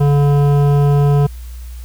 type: tone with hard clipping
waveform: sine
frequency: 143.4 Hz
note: D3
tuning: 41 cents flat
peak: -11 dBFS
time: 0-1.27 s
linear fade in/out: 10 ms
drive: 13 dB
effects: added 60 Hz sine -27 dBFS peak until 1.84 s + white hiss -45 dBFS RMS until 1.84 s

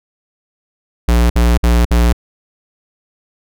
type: tone bursts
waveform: square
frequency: 59 Hz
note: A#1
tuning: 22 cents sharp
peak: -9 dBFS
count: 4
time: 1.08-2.128 s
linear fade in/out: 5 ms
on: 220 ms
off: 56 ms
effects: none

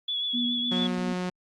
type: tone with vibrato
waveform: sine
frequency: 3402 Hz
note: G#7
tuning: 41 cents sharp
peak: -26 dBFS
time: 0.08-0.87 s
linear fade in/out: 5 ms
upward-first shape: sine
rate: 7.2 Hz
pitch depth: 28 cents each way
type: tone with tremolo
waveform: sine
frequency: 241.4 Hz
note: B3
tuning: 39 cents flat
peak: -26 dBFS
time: 0.33-1.14 s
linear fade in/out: 20 ms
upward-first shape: sine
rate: 2.6 Hz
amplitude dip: 50%
type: tone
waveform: sawtooth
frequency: 181.2 Hz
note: F#3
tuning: 36 cents flat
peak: -24 dBFS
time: 0.71-1.3 s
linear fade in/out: 10 ms
effects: low-pass 6000 Hz 12 dB/octave + Opus 32 kbps

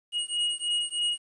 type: beating tone pair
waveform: square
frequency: 2884 / 2887.2 Hz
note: F#7 / F#7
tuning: -45 / -43 cents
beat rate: 3.2 Hz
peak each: -30 dBFS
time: 0.12-1.18 s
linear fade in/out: 50 ms
effects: resampled to 24000 Hz + 10-bit

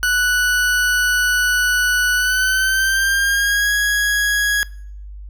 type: tone with pitch glide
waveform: 40% pulse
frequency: 1480 to 1661.2 Hz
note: F#6 to G#6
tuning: 0 to 0 cents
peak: -14 dBFS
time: 0.03-4.63 s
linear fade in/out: 0 ms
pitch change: +200 cents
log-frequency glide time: 2.15-3.72 s
effects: noise-tail reverb RT60 0.6 s tail -22 dB re dry + added 50 Hz sine -31 dBFS peak until 5.29 s

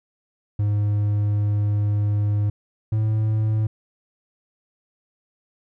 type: tone pair in turn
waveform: triangle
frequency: 103.6 / 108.66 Hz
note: G#2 / A2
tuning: -4 / -21 cents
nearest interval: minor second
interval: 83 cents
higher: second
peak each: -16 dBFS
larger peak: neither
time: 0.59-2.5 / 2.92-3.67 s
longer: first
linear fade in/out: 5 ms
effects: none

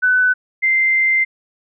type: tone pair in turn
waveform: sine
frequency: 1501 / 2085 Hz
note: F#6 / C7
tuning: +24 / -7 cents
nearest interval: tritone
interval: 569 cents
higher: second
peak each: -11 / -12 dBFS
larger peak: first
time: 0.02-0.34 / 0.62-1.25 s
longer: second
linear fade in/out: 20 ms
effects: none

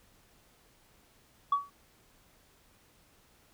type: tone with exponential decay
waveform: sine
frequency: 1133 Hz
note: C#6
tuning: 37 cents sharp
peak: -19 dBFS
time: 1.52-1.7 s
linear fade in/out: 5 ms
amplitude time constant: 39 ms
effects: tanh soft clip ceiling -20 dBFS + pink hiss -64 dBFS RMS until 3.53 s

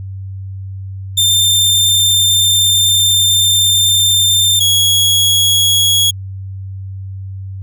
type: tone pair in turn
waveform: sawtooth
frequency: 3591 / 3332 Hz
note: A7 / G#7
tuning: +35 / +5 cents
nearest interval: minor second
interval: 130 cents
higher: first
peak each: -6 dBFS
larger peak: neither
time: 1.17-4.6 / 4.6-6.11 s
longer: first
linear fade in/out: 10 ms
effects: added 96 Hz sine -23 dBFS peak until 7.62 s

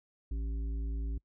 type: harmonic tone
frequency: 55 Hz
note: A1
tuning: in tune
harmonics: 1 / 3 / 5 / 7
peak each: -32 / -51 / -48 / -56 dBFS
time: 0.31-1.18 s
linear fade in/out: 5 ms
effects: noise-tail reverb RT60 0.1 s tail -26 dB re dry

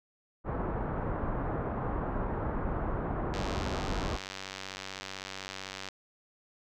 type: low-pass noise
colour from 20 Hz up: pink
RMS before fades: -33 dBFS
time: 0.44-4.19 s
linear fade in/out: 50 ms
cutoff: 1300 Hz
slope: 24 dB/octave
type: click train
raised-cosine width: 0.2 ms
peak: -21 dBFS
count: 245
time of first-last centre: 3.34-5.887 s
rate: 95.8 Hz
effects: none

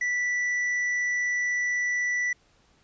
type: tone with tanh clipping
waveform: triangle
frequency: 1966 Hz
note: B6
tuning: 8 cents flat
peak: -25 dBFS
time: 0.01-2.33 s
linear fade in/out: 5 ms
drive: 9 dB
effects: pink hiss -63 dBFS RMS until 2.83 s + resampled to 16000 Hz

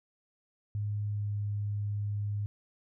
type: tone with pitch glide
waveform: sine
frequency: 103.83 to 102.99 Hz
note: G#2 to G#2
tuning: 0 to -14 cents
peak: -30 dBFS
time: 0.75-2.46 s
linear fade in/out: 0 ms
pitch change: -14 cents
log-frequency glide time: 1.07-1.31 s
effects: none

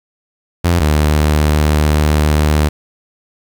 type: tone pair in turn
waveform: sawtooth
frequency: 86.1 / 75.59 Hz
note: F2 / D#2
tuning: -24 / -49 cents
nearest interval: major second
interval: 225 cents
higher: first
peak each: -6 dBFS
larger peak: neither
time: 0.64-0.8 / 0.8-2.69 s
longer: second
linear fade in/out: 10 ms
effects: 7-bit

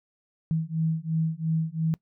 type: beating tone pair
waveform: sine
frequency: 159.5 / 162.4 Hz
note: D#3 / E3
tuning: +43 / -26 cents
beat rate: 2.9 Hz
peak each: -27 dBFS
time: 0.51-1.94 s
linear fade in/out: 0 ms
effects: noise-tail reverb RT60 0.1 s tail -22 dB re dry

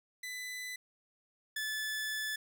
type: tone pair in turn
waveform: sawtooth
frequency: 2000 / 1734.4 Hz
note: B6 / A6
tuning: +21 / -25 cents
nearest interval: major second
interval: 246 cents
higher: first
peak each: -36 / -31 dBFS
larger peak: second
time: 0.23-0.76 / 1.56-2.36 s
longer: second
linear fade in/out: 5 ms
effects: none

